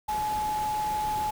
sine tone in noise, 850 Hz, G#5, 40 cents sharp, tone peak -26 dBFS, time 0.08-1.31 s, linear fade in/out 10 ms, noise pink, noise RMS -39 dBFS, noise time 0.08-1.31 s, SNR +10 dB, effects none

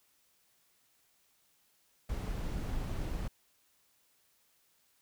brown noise, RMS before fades -36 dBFS, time 2.09-3.28 s, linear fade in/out 5 ms, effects white hiss -71 dBFS RMS until 5.01 s

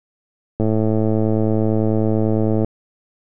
click train, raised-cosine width 2 ms, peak -6 dBFS, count 224, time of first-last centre 0.6-2.646 s, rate 109 Hz, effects none

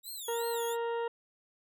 10% pulse tone with vibrato, 3729 Hz, A#7, in tune, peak -33 dBFS, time 0.03-0.77 s, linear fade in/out 50 ms, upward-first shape sine, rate 2.8 Hz, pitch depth 210 cents each way
harmonic tone, 466.2 Hz, A#4, in tune, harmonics 1 / 2 / 3 / 4 / 6 / 7 / 8, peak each -32 / -37 / -46 / -48 / -52 / -58 / -60 dBFS, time 0.28-1.08 s, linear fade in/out 5 ms
effects none

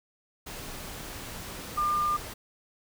sine tone in noise, 1200 Hz, D6, 37 cents sharp, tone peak -24 dBFS, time 1.77-2.17 s, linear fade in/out 10 ms, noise pink, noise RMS -40 dBFS, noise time 0.46-2.34 s, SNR +13 dB, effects none

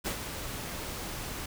pink noise with ADSR envelope, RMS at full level -31 dBFS, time 0.04-1.46 s, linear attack 26 ms, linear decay 92 ms, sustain -7 dB, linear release 5 ms, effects none

